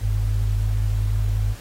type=tone pair together; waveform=sine; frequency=48.72 / 103.3 Hz; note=G1 / G#2; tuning=-10 / -9 cents; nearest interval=octave + minor second; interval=1301 cents; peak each=-21 dBFS; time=0-1.56 s; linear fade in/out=50 ms; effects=pink hiss -44 dBFS RMS until 1.6 s + AAC 48 kbps